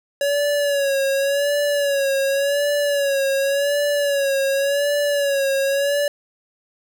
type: tone with vibrato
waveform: square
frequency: 562 Hz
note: C#5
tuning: 24 cents sharp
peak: -18 dBFS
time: 0.21-6.08 s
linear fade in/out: 2 ms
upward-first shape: sine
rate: 0.89 Hz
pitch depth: 56 cents each way
effects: none